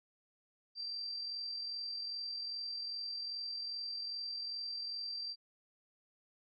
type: tone with amplitude modulation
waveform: sine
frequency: 4699 Hz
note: D8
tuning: in tune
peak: -37 dBFS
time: 0.75-5.36 s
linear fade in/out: 50 ms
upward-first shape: sine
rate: 42.5 Hz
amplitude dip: 35%
effects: none